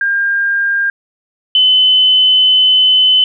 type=tone pair in turn; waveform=sine; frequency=1605 / 3030 Hz; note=G6 / F#7; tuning=+40 / +40 cents; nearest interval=major seventh; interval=1100 cents; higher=second; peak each=-11 / -6 dBFS; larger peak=second; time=0.01-0.9 / 1.55-3.24 s; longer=second; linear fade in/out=2 ms; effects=none